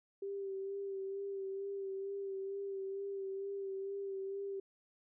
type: tone with vibrato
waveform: sine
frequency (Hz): 392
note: G4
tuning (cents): 0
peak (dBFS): -38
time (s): 0.22-4.6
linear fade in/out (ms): 5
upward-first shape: sine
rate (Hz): 2.2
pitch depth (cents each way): 27
effects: none